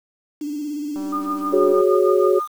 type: tone with vibrato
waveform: sine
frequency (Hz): 295.1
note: D4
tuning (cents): +8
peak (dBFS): -24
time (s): 0.41-1.73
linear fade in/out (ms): 5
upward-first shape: square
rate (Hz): 17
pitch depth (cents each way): 41
type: click train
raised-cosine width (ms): 1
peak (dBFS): -25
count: 165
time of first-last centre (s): 0.96-1.81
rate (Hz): 193
type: tone with tremolo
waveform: sine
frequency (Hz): 1217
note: D#6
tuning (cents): -39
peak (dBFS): -20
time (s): 1.12-2.48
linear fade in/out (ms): 10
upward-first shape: triangle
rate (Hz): 6.4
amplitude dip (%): 100
type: chord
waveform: sine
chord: F# suspended second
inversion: none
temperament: equal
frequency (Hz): 370 / 415.3 / 554.4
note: F#4 / G#4 / C#5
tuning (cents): 0 / 0 / 0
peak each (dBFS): -16 / -18 / -20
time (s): 1.52-2.4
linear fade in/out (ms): 20
effects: 7-bit